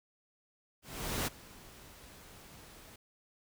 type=noise with ADSR envelope; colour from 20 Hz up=pink; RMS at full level=-33 dBFS; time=0.82-2.96 s; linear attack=450 ms; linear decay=17 ms; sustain=-21 dB; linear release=5 ms; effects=none